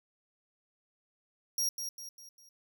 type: tone with echo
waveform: sawtooth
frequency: 5630 Hz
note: F8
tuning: 13 cents sharp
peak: -26 dBFS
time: 1.58-1.69 s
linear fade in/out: 2 ms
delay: 200 ms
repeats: 4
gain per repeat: -7 dB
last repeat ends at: 2.49 s
effects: none